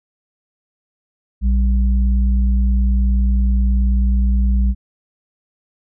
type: tone pair together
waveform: sine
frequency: 59.46 / 197.7 Hz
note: A#1 / G3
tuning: +35 / +15 cents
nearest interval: octave + major sixth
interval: 2080 cents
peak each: -12 / -23 dBFS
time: 1.41-4.75 s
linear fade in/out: 50 ms
effects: none